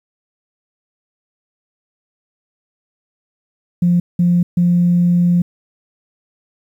sine tone bursts at uneven times, 175 Hz, F3, 4 cents sharp, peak -9 dBFS, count 3, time 3.82-4 / 4.19-4.43 / 4.57-5.42 s, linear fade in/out 5 ms, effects tanh soft clip ceiling -5 dBFS + 8-bit

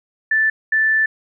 sine tone pair in turn, 1760 / 1760 Hz, A6 / A6, 0 / 0 cents, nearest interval unison, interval 0 cents, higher neither, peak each -13 dBFS, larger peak neither, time 0.31-0.5 / 0.72-1.06 s, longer second, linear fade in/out 5 ms, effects none

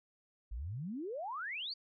sine exponential sweep, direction up, 48.32 to 4763 Hz, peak -38 dBFS, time 0.51-1.74 s, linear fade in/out 10 ms, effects none

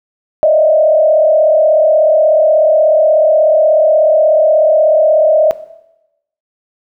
sine tone with frequency modulation, 622.3 Hz, D#5, in tune, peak -5 dBFS, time 0.43-5.51 s, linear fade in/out 0 ms, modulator 36.5 Hz, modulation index 1, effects noise-tail reverb RT60 0.9 s tail -17 dB re dry

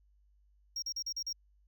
triangle tone bursts, 5588 Hz, F8, in tune, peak -33 dBFS, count 6, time 0.76-1.328 s, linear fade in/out 5 ms, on 63 ms, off 38 ms, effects added 50 Hz sine -64 dBFS peak until 1.67 s

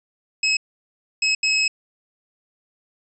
25% pulse tone bursts at uneven times, 2569 Hz, E7, 45 cents flat, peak -13 dBFS, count 3, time 0.43-0.57 / 1.22-1.35 / 1.43-1.68 s, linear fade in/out 5 ms, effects resampled to 22050 Hz

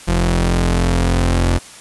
sawtooth tone pair together, 43.28 / 86.7 Hz, F1 / F2, -15 / -12 cents, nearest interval octave, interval 1203 cents, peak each -11 dBFS, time 0.07-1.59 s, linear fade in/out 20 ms, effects white hiss -38 dBFS RMS until 1.8 s + resampled to 24000 Hz

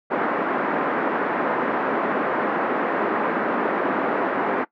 pink band-pass noise, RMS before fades -23 dBFS, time 0.1-4.65 s, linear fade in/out 20 ms, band 250 to 1700 Hz, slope 24 dB/octave, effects noise-tail reverb RT60 0.1 s tail -19 dB re dry

